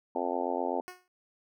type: harmonic tone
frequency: 87.9 Hz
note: F2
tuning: 12 cents sharp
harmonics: 3 / 4 / 5 / 6 / 7 / 8 / 9 / 10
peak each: -37 / -37 / -37 / -37 / -37 / -37 / -37 / -37 dBFS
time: 0.15-0.81 s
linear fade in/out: 5 ms
type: tone with exponential decay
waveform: 10% pulse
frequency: 364 Hz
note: F#4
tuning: 28 cents flat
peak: -30 dBFS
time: 0.88-1.08 s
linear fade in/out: 0 ms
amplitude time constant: 43 ms
effects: none